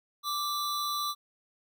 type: tone pair together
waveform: square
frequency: 1174.7 / 3975 Hz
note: D6 / B7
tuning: 0 / +10 cents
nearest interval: octave + major sixth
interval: 2110 cents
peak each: -32 / -35 dBFS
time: 0.23-1.15 s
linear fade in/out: 50 ms
effects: none